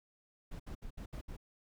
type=noise bursts; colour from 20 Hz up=brown; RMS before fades=-44 dBFS; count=6; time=0.51-1.368 s; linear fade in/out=10 ms; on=88 ms; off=66 ms; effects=none